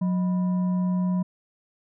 sine tone with frequency modulation, 181.9 Hz, F#3, 29 cents flat, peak -21 dBFS, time 0.01-1.23 s, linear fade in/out 10 ms, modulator 804 Hz, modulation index 0.23, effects none

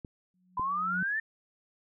clicks, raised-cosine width 3 ms, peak -27 dBFS, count 2, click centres 0.048 / 0.596 s
sine tone with exponential growth, 182.4 Hz, F#3, 24 cents flat, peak -31 dBFS, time 0.34-1.03 s, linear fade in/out 2 ms, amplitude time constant 150 ms
sine exponential sweep, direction up, 990 to 1817 Hz, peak -28 dBFS, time 0.57-1.2 s, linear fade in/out 5 ms
effects none

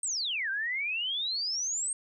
sine exponential two-way sweep, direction down then up, 8620 to 1540 to 8620 Hz, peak -29 dBFS, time 0.03-1.93 s, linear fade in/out 2 ms, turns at 0.5 s, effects none

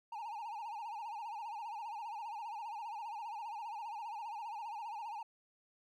triangle tone with vibrato, 875 Hz, A5, 10 cents flat, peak -39 dBFS, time 0.12-5.23 s, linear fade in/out 5 ms, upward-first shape sine, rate 15 Hz, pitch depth 130 cents each way, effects none

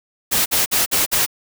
white noise bursts, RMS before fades -17 dBFS, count 5, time 0.31-1.264 s, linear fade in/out 20 ms, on 150 ms, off 51 ms, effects none

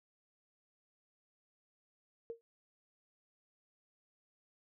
sine tone with exponential decay, 461.7 Hz, A#4, 17 cents flat, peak -36 dBFS, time 2.3-2.41 s, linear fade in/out 0 ms, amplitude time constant 23 ms, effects none

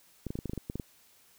clicks, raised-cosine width 3 ms, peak -22 dBFS, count 11, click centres 0.267 / 0.305 / 0.355 / 0.389 / 0.457 / 0.496 / 0.534 / 0.577 / 0.699 / 0.756 / 0.798 s, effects white hiss -62 dBFS RMS until 1.38 s

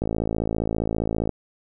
click train, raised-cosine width 2 ms, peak -11 dBFS, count 71, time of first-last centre 0.02-1.293 s, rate 55 Hz, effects none

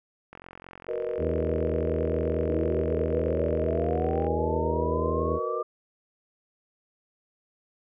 click train, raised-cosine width 0.5 ms, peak -28 dBFS, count 177, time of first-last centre 0.33-4.267 s, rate 44.7 Hz
sine chord, B major seventh, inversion second, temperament just, 370.4 / 463 / 493.9 / 617.4 Hz, F#4 / A#4 / B4 / D#5, +2 / -12 / 0 / -14 cents, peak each -36 / -31 / -33 / -35 dBFS, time 0.88-5.63 s, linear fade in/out 10 ms
harmonic tone, 81 Hz, E2, 30 cents flat, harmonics 1 / 2 / 3 / 4 / 5 / 6 / 7 / 8, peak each -30 / -35 / -35 / -35 / -34 / -39 / -40 / -45 dBFS, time 1.17-5.4 s, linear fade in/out 50 ms
sine linear sweep, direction up, 295.1 to 1197 Hz, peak -32 dBFS, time 2.49-5.63 s, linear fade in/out 5 ms
effects none

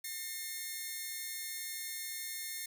5% pulse tone pair together, 1813 / 2135 Hz, A#6 / C7, -49 / +34 cents, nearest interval minor third, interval 283 cents, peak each -32 / -31 dBFS, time 0.04-2.66 s, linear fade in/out 5 ms, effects none

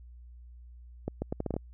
accelerating click train, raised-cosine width 2 ms, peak -18 dBFS, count 8, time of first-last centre 1.08-1.565 s, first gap 140 ms, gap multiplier 0.75, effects added 60 Hz sine -47 dBFS peak until 1.73 s

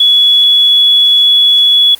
sine tone, 3388 Hz, G#7, 34 cents sharp, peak -4 dBFS, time 0-1.95 s, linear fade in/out 5 ms, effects white hiss -35 dBFS RMS until 1.99 s + Opus 48 kbps

